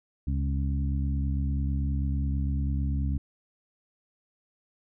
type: harmonic tone with a mistuned harmonic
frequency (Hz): 69.1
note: C#2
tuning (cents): -5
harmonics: 1 / 2 / 3 / 4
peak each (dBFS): -26 / -32 / -36 / -38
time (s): 0.27-3.18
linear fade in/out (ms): 5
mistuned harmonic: 1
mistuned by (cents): +69
effects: none